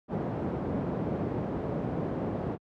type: band-pass noise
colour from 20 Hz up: pink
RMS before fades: -32 dBFS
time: 0.08-2.58 s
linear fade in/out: 50 ms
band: 110 to 580 Hz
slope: 12 dB/octave
effects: high-pass 60 Hz 12 dB/octave